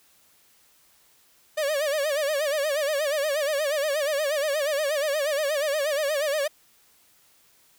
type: tone with vibrato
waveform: 45% pulse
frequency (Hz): 587.3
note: D5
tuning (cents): 0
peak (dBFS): -23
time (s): 1.57-6.48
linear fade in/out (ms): 10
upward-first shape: sine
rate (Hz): 8.4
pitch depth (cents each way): 120
effects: white hiss -60 dBFS RMS until 7.78 s